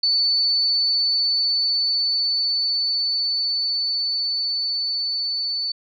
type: tone with level ramp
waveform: sine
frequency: 4492 Hz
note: C#8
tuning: 22 cents sharp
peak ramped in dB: -16 to -22 dBFS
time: 0.03-5.72 s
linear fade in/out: 5 ms
effects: none